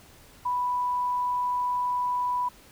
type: tone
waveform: sine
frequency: 987.8 Hz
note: B5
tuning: in tune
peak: -24 dBFS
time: 0.45-2.49 s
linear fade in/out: 10 ms
effects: pink hiss -53 dBFS RMS until 2.71 s

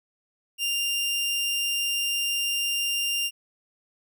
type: tone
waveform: sawtooth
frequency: 2794 Hz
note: F7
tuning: in tune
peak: -21 dBFS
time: 0.58-3.31 s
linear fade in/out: 50 ms
effects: none

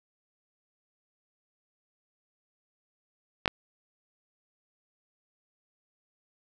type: clicks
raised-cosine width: 0.3 ms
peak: -8 dBFS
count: 2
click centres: 3.458 / 3.478 s
effects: 8-bit

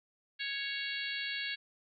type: harmonic tone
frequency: 554.4 Hz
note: C#5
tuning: in tune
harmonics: 3 / 4 / 5 / 6 / 7 / 8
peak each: -40 / -41 / -42 / -43 / -43 / -44 dBFS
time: 0.39-1.56 s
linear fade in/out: 20 ms
effects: none

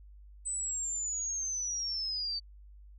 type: linear sweep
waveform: sine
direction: down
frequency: 8110 to 4549 Hz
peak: -32 dBFS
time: 0.45-2.4 s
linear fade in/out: 20 ms
effects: added 50 Hz sine -50 dBFS peak until 2.98 s

